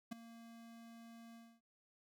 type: tone with ADSR envelope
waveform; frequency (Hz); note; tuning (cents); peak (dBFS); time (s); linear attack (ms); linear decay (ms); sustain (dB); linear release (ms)
square; 230.4; A#3; -20; -39; 0.11-1.61; 13; 9; -16; 260
effects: none